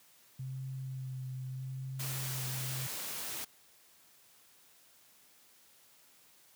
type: tone with vibrato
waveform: sine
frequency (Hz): 130.81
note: C3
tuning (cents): 0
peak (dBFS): -37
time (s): 0.39-2.87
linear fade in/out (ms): 5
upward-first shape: sine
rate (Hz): 0.81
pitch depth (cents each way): 19
type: noise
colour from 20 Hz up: white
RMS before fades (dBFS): -40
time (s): 1.99-3.45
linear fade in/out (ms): 10
effects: white hiss -63 dBFS RMS until 6.55 s + high-pass 80 Hz 12 dB/octave